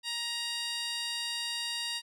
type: tone with band-pass filter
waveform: 15% pulse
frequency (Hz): 940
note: A#5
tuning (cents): +14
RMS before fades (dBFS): -35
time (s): 0.03-2.02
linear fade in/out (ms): 50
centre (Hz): 5200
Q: 1.7
effects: none